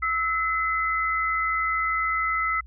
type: tone pair together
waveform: sine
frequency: 1308 / 2035 Hz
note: E6 / C7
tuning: -14 / -49 cents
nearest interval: minor sixth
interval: 765 cents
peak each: -24 / -26 dBFS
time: 0.02-2.61 s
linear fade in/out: 10 ms
effects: added 60 Hz sine -42 dBFS peak until 2.66 s